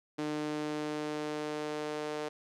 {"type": "tone with high-pass filter sweep", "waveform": "sawtooth", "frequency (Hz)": 151, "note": "D3", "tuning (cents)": 48, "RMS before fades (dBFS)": -36, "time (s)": [0.18, 2.29], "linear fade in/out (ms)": 10, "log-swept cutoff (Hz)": [300, 450], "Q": 2.1, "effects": ["low-pass 7000 Hz 12 dB/octave"]}